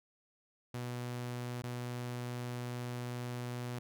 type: tone with dropouts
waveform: sawtooth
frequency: 122.4 Hz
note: B2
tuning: 15 cents flat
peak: -34 dBFS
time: 0.74-3.79 s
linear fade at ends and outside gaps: 5 ms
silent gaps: 1.621-1.636 s
effects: none